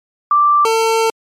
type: tone pair in turn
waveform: sine / 25% pulse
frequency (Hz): 1174.7 / 449.5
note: D6 / A4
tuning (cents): 0 / +37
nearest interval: octave + perfect fourth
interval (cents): 1663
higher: first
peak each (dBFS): -8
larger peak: neither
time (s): 0.31-0.65 / 0.65-1.1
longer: second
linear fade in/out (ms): 2
effects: low-pass 11000 Hz 12 dB/octave + MP3 64 kbps